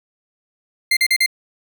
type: tone bursts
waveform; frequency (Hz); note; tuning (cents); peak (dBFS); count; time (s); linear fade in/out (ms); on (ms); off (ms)
30% pulse; 2093; C7; 0; -10; 4; 0.91-1.262; 5; 58; 40
effects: none